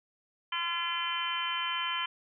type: harmonic tone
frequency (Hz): 341.7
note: F4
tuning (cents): -38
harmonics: 3 / 4 / 5 / 6 / 7 / 8 / 9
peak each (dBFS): -35 / -39 / -40 / -42 / -39 / -44 / -34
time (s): 0.52-2.06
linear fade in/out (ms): 5
effects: none